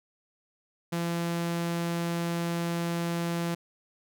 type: tone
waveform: sawtooth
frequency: 170 Hz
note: F3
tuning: 46 cents flat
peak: -24 dBFS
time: 0.92-3.55 s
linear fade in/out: 10 ms
effects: none